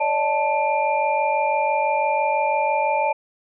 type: tone cluster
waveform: sine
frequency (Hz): 565 / 611 / 879 / 2390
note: C#5 / D#5 / A5 / D7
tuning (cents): +33 / -32 / -2 / +30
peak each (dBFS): -25 / -25 / -20 / -28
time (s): 0-3.13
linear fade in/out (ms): 10
effects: none